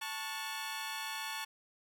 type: chord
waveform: 15% pulse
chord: F# minor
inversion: first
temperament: equal with one note detuned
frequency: 880 / 1108.7 / 1451.2 Hz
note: A5 / C#6 / F#6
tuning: 0 / 0 / -34 cents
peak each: -34 / -37 / -39 dBFS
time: 0.01-1.45 s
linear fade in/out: 10 ms
effects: none